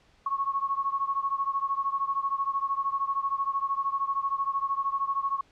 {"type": "beating tone pair", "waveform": "sine", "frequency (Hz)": [1097, 1110], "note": ["C#6", "C#6"], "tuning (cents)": [-18, 2], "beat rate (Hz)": 13, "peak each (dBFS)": [-28, -30], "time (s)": [0.26, 5.41], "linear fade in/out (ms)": 5, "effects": ["pink hiss -62 dBFS RMS until 5.51 s", "low-pass 5000 Hz 12 dB/octave"]}